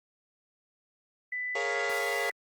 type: tone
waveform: sine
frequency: 1993 Hz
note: B6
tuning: 15 cents sharp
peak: -31 dBFS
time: 1.32-2.31 s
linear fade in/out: 5 ms
type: chord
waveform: sawtooth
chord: Bb minor seventh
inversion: third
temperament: equal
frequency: 415.3 / 466.2 / 554.4 / 698.5 Hz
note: Ab4 / Bb4 / Db5 / F5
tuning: 0 / 0 / 0 / 0 cents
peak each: -32 dBFS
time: 1.55-2.3 s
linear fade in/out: 5 ms
effects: Opus 24 kbps